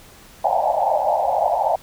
white band-pass noise, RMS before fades -19 dBFS, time 0.44-1.76 s, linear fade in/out 5 ms, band 560 to 890 Hz, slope 96 dB/octave, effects pink hiss -46 dBFS RMS until 1.82 s

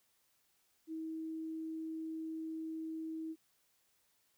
sine tone, 320.3 Hz, E4, 50 cents flat, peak -39 dBFS, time 0.87-3.36 s, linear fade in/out 50 ms, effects white hiss -75 dBFS RMS until 4.37 s

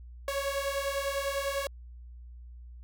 sawtooth beating tone pair, 550 / 560 Hz, C#5 / C#5, -14 / +18 cents, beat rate 10 Hz, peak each -29 dBFS, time 0.28-1.67 s, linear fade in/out 2 ms, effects added 60 Hz sine -44 dBFS peak until 2.83 s

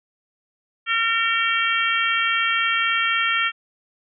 harmonic tone, 456.4 Hz, A#4, 37 cents flat, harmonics 3 / 4 / 5 / 6 / 7, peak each -23 / -24 / -25 / -26 / -26 dBFS, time 0.86-3.52 s, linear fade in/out 50 ms, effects none

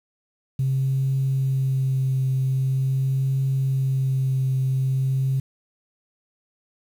sine tone with vibrato, 133 Hz, C3, 29 cents sharp, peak -18 dBFS, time 0.59-5.4 s, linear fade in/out 5 ms, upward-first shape triangle, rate 0.44 Hz, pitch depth 19 cents each way, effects tanh soft clip ceiling -15 dBFS + 8-bit

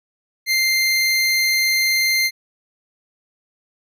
25% pulse tone, 2093 Hz, C7, in tune, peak -12 dBFS, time 0.46-2.31 s, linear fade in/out 50 ms, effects none

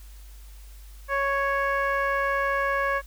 15% pulse tone with low-pass filter, 554.4 Hz, C#5, in tune, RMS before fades -25 dBFS, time 1.08-3.02 s, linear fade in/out 50 ms, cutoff 1700 Hz, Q 1.5, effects added 50 Hz sine -42 dBFS peak until 3.06 s + white hiss -55 dBFS RMS until 3.06 s

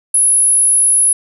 sine tone, 10548 Hz, E9, in tune, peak -8 dBFS, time 0.14-1.13 s, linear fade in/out 5 ms, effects none

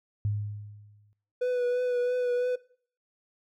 sine tone with exponential decay, 103.83 Hz, G#2, in tune, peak -23 dBFS, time 0.25-1.13 s, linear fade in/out 0 ms, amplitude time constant 190 ms
triangle tone with vibrato, 493.9 Hz, B4, in tune, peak -22 dBFS, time 1.41-2.56 s, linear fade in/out 10 ms, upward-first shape triangle, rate 3 Hz, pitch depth 26 cents each way
effects noise-tail reverb RT60 0.5 s tail -20 dB re dry + MP3 96 kbps

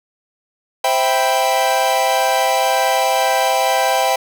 45% pulse chord, C major seventh, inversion none, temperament equal, 523.3 / 659.3 / 784 / 987.8 Hz, C5 / E5 / G5 / B5, 0 / 0 / 0 / 0 cents, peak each -21 / -20 / -17 / -22 dBFS, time 0.84-4.16 s, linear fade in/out 5 ms, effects none

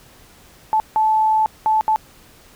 sine tone bursts at uneven times, 871 Hz, A5, 18 cents flat, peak -13 dBFS, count 4, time 0.73-0.8 / 0.96-1.46 / 1.66-1.81 / 1.88-1.96 s, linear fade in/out 0 ms, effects pink hiss -48 dBFS RMS until 2.55 s

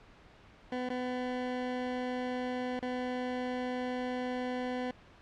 20% pulse tone with dropouts, 250.9 Hz, B3, 28 cents sharp, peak -28 dBFS, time 0.72-4.91 s, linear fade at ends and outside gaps 2 ms, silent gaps 0.889-0.902 / 2.793-2.825 s, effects pink hiss -57 dBFS RMS until 5.21 s + low-pass 3000 Hz 12 dB/octave

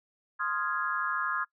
sine chord, F minor seventh, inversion second, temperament equal, 1046.5 / 1244.5 / 1396.9 / 1661.2 Hz, C6 / Eb6 / F6 / Ab6, 0 / 0 / 0 / 0 cents, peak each -35 / -33 / -34 / -33 dBFS, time 0.39-1.45 s, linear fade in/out 20 ms, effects noise-tail reverb RT60 0.1 s tail -22 dB re dry

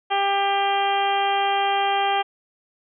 harmonic tone, 397.2 Hz, G4, 23 cents sharp, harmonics 1 / 2 / 3 / 4 / 5 / 6 / 7 / 8, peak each -29 / -20 / -29 / -32 / -33 / -33 / -33 / -30 dBFS, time 0.1-2.23 s, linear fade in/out 20 ms, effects none

